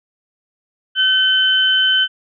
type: tone pair together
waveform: sine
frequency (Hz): 1528 / 3056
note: G6 / G7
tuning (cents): -45 / -45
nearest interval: octave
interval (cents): 1200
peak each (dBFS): -16 / -13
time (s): 0.95-2.08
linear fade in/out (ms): 50
effects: none